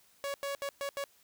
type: tone bursts at uneven times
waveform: sawtooth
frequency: 560 Hz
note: C#5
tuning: 18 cents sharp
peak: -30 dBFS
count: 5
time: 0.24-0.34 / 0.43-0.55 / 0.62-0.69 / 0.81-0.89 / 0.97-1.04 s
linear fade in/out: 0 ms
effects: white hiss -65 dBFS RMS until 1.23 s